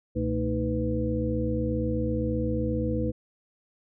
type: tone cluster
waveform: sine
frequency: 68 / 123 / 224.9 / 312.9 / 496.5 Hz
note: C#2 / B2 / A3 / D#4 / B4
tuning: -33 / -7 / +38 / +10 / +9 cents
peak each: -31 dBFS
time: 0.15-3.12 s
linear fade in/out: 20 ms
effects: none